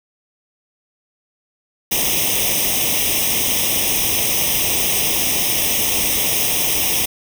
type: noise with comb filter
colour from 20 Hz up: white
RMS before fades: -18 dBFS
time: 1.91-7.06 s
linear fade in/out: 10 ms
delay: 0.34 ms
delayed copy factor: +0.95
effects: none